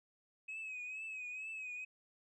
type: tone with vibrato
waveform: sine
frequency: 2545 Hz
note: D#7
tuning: 39 cents sharp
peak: -40 dBFS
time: 0.48-1.85 s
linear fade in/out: 10 ms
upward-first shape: triangle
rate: 2.2 Hz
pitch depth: 73 cents each way
effects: tanh soft clip ceiling -40 dBFS